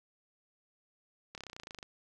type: slowing click train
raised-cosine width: 0.2 ms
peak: -27 dBFS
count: 15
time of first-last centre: 1.35-1.828 s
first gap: 28 ms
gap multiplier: 1.03
effects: none